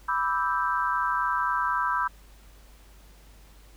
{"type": "chord", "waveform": "sine", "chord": "E minor seventh", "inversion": "second", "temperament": "equal", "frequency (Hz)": [987.8, 1174.7, 1318.5, 1568], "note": ["B5", "D6", "E6", "G6"], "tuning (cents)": [0, 0, 0, 0], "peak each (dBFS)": [-27, -31, -29, -30], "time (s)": [0.08, 2.08], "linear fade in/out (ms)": 10, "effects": ["added 50 Hz sine -50 dBFS peak until 3.76 s", "pink hiss -57 dBFS RMS until 3.76 s"]}